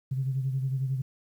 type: beating tone pair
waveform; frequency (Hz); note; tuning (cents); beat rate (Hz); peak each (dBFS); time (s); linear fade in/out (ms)
sine; 132.1 / 143.1; C3 / D3; +17 / -45; 11; -26 / -35; 0.11-1.02; 10
effects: tanh soft clip ceiling -19 dBFS + 10-bit